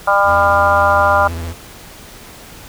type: harmonic tone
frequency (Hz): 200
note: G3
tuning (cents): +35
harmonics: 3 / 4 / 5 / 6 / 7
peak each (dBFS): -16 / -16 / -16 / -16 / -16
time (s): 0.07-1.28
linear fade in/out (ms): 10
type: tone with vibrato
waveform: 45% pulse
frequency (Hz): 83.5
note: E2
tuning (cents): +23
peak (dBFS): -22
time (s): 0.24-1.55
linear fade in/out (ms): 50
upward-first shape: square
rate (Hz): 15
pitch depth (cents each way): 50
effects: pink hiss -37 dBFS RMS until 2.68 s